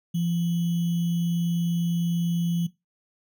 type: tone with sample-and-hold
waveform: sine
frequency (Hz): 170.6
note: F3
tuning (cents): -40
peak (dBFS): -22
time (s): 0.14-2.67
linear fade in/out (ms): 10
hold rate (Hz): 3150
effects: noise-tail reverb RT60 0.2 s tail -18 dB re dry